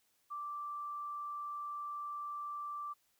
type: tone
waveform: sine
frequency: 1172 Hz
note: D6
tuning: 4 cents flat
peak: -39 dBFS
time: 0.3-2.94 s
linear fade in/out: 20 ms
effects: white hiss -75 dBFS RMS until 3.19 s